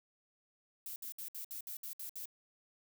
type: noise bursts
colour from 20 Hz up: violet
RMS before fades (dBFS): -44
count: 9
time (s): 0.86-2.256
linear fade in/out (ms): 2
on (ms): 100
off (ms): 62
effects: none